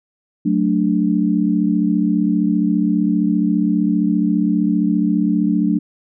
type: chord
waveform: sine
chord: D major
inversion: first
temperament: equal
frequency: 185 / 220 / 293.7 Hz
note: F#3 / A3 / D4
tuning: 0 / 0 / 0 cents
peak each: -18 dBFS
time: 0.45-5.79 s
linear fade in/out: 10 ms
effects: none